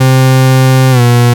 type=tone with pitch glide; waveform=40% pulse; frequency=130.81 to 120.65 Hz; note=C3 to B2; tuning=0 to -40 cents; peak=-3 dBFS; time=0-1.34 s; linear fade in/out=10 ms; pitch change=-140 cents; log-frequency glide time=0.91-1.01 s; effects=none